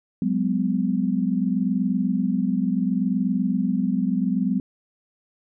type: tone cluster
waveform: sine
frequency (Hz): 184 / 204.7 / 252.2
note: F#3 / G#3 / B3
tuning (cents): -9 / -25 / +36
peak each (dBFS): -24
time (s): 0.22-4.6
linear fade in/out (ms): 2
effects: none